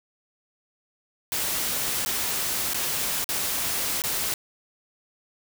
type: noise with dropouts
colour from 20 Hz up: white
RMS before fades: -27 dBFS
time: 1.32-4.34 s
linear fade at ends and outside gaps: 1 ms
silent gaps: 2.05-2.06 / 2.735-2.744 / 3.243-3.29 / 4.02-4.038 s
effects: none